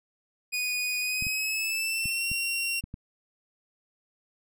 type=tone with pitch glide; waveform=sawtooth; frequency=2474 to 2745 Hz; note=D#7 to F7; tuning=-10 to -31 cents; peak=-24 dBFS; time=0.52-2.81 s; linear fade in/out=20 ms; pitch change=+179 cents; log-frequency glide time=0.99-2.28 s
type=clicks; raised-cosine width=5 ms; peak=-25 dBFS; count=6; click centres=1.224 / 1.268 / 2.057 / 2.316 / 2.84 / 2.941 s
effects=none